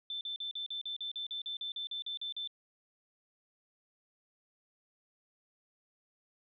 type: tone bursts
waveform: sine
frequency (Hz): 3539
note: A7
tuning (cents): +9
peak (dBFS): -36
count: 16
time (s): 0.1-2.475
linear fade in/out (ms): 2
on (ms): 110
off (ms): 41
effects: none